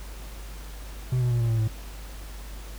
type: tone with pitch steps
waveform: triangle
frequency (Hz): 126.4 / 122.94 / 119.58 / 116.31 / 113.13 / 110.04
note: B2 / B2 / A#2 / A#2 / A2 / A2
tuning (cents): +41 / -7 / +45 / -3 / +49 / +1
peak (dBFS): -19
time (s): 1.12-1.678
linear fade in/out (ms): 5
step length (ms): 93
effects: added 50 Hz sine -37 dBFS peak until 2.78 s + pink hiss -46 dBFS RMS until 2.78 s